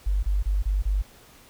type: tone bursts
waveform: sine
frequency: 49 Hz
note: G1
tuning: in tune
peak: -20 dBFS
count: 5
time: 0.06-1.022 s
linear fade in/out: 10 ms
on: 170 ms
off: 28 ms
effects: pink hiss -52 dBFS RMS until 1.49 s